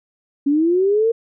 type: linear sweep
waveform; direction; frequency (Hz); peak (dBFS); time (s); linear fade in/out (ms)
sine; up; 275 to 466.2; -13; 0.46-1.12; 10
effects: none